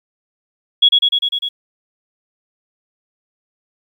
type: tone with echo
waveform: sine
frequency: 3345 Hz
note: G#7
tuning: 12 cents sharp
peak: -6 dBFS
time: 0.82-0.89 s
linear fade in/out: 10 ms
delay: 100 ms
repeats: 6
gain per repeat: -2 dB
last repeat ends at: 1.49 s
effects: 8-bit